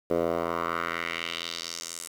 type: tone with band-pass filter sweep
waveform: 10% pulse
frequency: 84.2 Hz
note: E2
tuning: 37 cents sharp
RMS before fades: -31 dBFS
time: 0.1-2.08 s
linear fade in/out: 10 ms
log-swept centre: 500 to 9100 Hz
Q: 2.1
effects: 8-bit